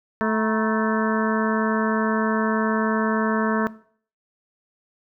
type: harmonic tone with a mistuned harmonic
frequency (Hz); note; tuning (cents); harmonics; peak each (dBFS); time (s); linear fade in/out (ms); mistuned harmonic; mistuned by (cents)
219.2; A3; -6; 1 / 2 / 3 / 4 / 5 / 6 / 7 / 8; -23 / -26 / -28 / -29 / -30 / -31 / -31 / -32; 0.21-3.67; 0; 4; +130
effects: noise-tail reverb RT60 0.5 s tail -18 dB re dry